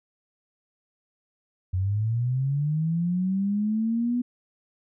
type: linear sweep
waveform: sine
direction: up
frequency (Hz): 89.7 to 247.2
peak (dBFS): -22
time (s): 1.73-4.22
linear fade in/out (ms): 10
effects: none